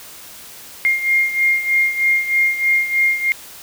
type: beating tone pair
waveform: sine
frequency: 2123 / 2126.2 Hz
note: C7 / C7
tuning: +25 / +27 cents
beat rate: 3.2 Hz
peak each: -15 / -20 dBFS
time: 0.85-3.32 s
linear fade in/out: 0 ms
effects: white hiss -38 dBFS RMS until 3.62 s